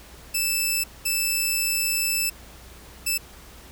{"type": "tone bursts at uneven times", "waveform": "10% pulse", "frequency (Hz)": 2637, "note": "E7", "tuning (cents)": 0, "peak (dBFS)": -13, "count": 3, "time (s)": [[0.34, 0.84], [1.05, 2.3], [3.06, 3.18]], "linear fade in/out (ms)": 10, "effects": ["added 60 Hz sine -47 dBFS peak until 3.71 s", "pink hiss -47 dBFS RMS until 3.71 s"]}